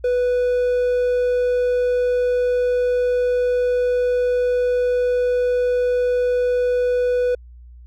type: tone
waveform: triangle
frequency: 493.9 Hz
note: B4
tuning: in tune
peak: -14 dBFS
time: 0.04-7.35 s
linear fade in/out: 5 ms
effects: added 60 Hz sine -39 dBFS peak until 7.86 s